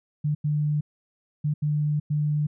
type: tone bursts at uneven times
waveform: sine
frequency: 149.2 Hz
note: D3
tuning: 28 cents sharp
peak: -21 dBFS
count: 5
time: 0.24-0.35 / 0.44-0.81 / 1.44-1.54 / 1.62-2 / 2.1-2.47 s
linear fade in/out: 10 ms
effects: none